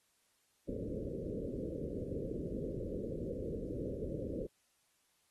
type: low-pass noise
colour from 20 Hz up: white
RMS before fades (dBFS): -40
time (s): 0.68-4.47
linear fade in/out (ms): 10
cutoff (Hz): 550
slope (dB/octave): 96
effects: white hiss -75 dBFS RMS until 5.3 s + AAC 32 kbps